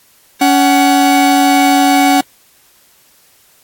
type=tone pair together; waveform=45% pulse; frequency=280.2 / 748 Hz; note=C#4 / F#5; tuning=+19 / +19 cents; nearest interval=octave + perfect fourth; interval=1700 cents; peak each=-10 dBFS; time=0.41-2.21 s; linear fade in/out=5 ms; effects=white hiss -49 dBFS RMS until 3.63 s + AAC 64 kbps